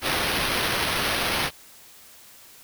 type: noise with sample-and-hold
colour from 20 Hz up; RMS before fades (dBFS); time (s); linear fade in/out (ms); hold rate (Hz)
white; -25; 0.01-1.51; 50; 7350
effects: white hiss -49 dBFS RMS until 2.63 s